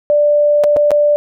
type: tone with dropouts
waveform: sine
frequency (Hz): 589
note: D5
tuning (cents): +5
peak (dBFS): -8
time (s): 0.1-1.16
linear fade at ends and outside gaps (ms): 0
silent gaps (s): 0.637-0.641 / 0.763-0.768 / 0.907-0.916
effects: none